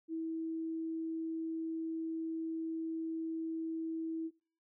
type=tone; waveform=sine; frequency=324.5 Hz; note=E4; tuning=27 cents flat; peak=-35 dBFS; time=0.08-4.31 s; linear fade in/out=50 ms; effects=noise-tail reverb RT60 0.5 s tail -24 dB re dry